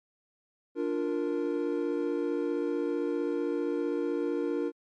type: chord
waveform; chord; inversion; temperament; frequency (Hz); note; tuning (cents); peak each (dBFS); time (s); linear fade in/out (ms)
triangle; Bb major; first; equal; 293.7 / 349.2 / 466.2; D4 / F4 / Bb4; 0 / 0 / 0; -30; 0.75-4.72; 50
effects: MP3 48 kbps